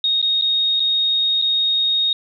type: tone with dropouts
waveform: sine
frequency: 3729 Hz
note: A#7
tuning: in tune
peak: -15 dBFS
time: 0.04-2.13 s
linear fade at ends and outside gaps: 2 ms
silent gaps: 0.216-0.226 / 0.413-0.421 / 0.797-0.802 / 1.416-1.422 s
effects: none